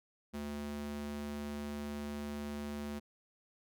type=tone with high-pass filter; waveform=square; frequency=73 Hz; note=D2; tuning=10 cents flat; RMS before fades=-41 dBFS; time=0.33-3 s; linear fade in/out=20 ms; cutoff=160 Hz; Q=3; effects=none